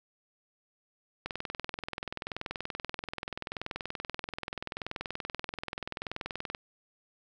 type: click train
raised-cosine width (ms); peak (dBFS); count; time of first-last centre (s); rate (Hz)
0.3; -19; 111; 1.26-6.548; 20.8
effects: none